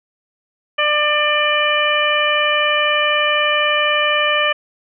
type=harmonic tone; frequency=596 Hz; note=D5; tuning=25 cents sharp; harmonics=1 / 2 / 3 / 4 / 5; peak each=-20 / -20 / -20 / -20 / -20 dBFS; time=0.78-4.53 s; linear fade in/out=10 ms; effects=none